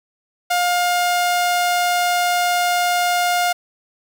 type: tone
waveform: sawtooth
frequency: 709 Hz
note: F5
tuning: 26 cents sharp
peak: -12 dBFS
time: 0.5-3.53 s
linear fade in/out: 10 ms
effects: none